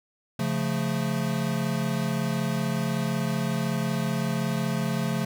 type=chord; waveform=square; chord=Db augmented; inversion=none; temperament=equal; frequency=138.59 / 174.61 / 220 Hz; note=Db3 / F3 / A3; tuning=0 / 0 / 0 cents; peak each=-30 dBFS; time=0.39-5.25 s; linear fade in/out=5 ms; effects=none